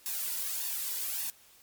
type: noise with flanger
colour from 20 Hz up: blue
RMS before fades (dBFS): -34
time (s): 0.06-1.3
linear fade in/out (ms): 0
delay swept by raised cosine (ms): 1.1 to 2.07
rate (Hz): 1.7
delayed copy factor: +0.6
effects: white hiss -59 dBFS RMS until 1.62 s + MP3 96 kbps